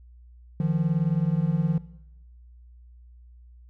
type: beating tone pair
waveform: triangle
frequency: 152.6 / 171.6 Hz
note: D#3 / F3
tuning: -33 / -30 cents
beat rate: 19 Hz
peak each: -22 / -23 dBFS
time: 0.6-1.78 s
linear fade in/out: 2 ms
effects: noise-tail reverb RT60 0.9 s tail -19 dB re dry + added 60 Hz sine -47 dBFS peak until 3.69 s